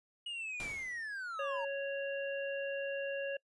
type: linear sweep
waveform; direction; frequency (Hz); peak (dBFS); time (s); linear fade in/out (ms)
triangle; down; 2903 to 891; -37; 0.26-1.65; 5
type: noise with exponential decay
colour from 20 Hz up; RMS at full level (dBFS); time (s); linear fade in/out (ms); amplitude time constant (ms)
pink; -43; 0.6-1.2; 0; 130
type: harmonic tone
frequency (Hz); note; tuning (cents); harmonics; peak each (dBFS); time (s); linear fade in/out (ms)
554.4; C#5; 0; 1 / 3 / 5; -36 / -43 / -44; 1.39-3.37; 5
effects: noise-tail reverb RT60 0.1 s tail -26 dB re dry + resampled to 24000 Hz